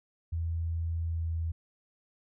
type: tone with pitch glide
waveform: sine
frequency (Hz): 82.9 to 82.18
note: E2 to E2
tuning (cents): +10 to -5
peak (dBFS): -29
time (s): 0.32-1.52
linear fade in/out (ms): 10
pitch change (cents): -15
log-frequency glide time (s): 1.06-1.25
effects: none